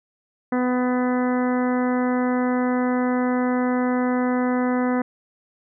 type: harmonic tone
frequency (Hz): 250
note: B3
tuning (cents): +21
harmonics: 1 / 2 / 3 / 4 / 5 / 6 / 7 / 8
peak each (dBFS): -20 / -26 / -30 / -32 / -34 / -36 / -37 / -38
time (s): 0.52-5.02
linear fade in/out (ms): 5
effects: none